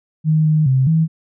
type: tone with pitch steps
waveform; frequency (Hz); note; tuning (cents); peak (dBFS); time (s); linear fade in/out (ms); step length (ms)
sine; 156.2 / 154.8 / 131.6 / 160.9; D#3 / D#3 / C3 / E3; +7 / -9 / +10 / -42; -11; 0.24-1.08; 50; 210
effects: none